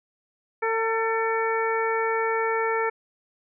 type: harmonic tone with a mistuned harmonic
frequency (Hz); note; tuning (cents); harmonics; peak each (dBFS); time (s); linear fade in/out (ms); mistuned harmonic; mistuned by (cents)
450; A4; +39; 1 / 2 / 3 / 4 / 5; -25 / -28 / -30 / -31 / -32; 0.62-2.9; 10; 4; -24
effects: none